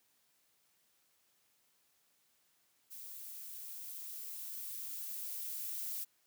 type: noise with level ramp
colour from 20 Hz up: violet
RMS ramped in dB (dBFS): -49 to -40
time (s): 2.9-6.05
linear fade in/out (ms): 20
effects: white hiss -74 dBFS RMS until 6.26 s + high-pass 80 Hz 12 dB/octave